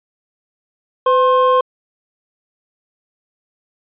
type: tone pair together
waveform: triangle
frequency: 507 / 1064.1 Hz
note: B4 / C6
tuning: +45 / +29 cents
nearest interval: octave + minor second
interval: 1284 cents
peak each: -11 dBFS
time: 1.06-1.61 s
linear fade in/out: 5 ms
effects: resampled to 8000 Hz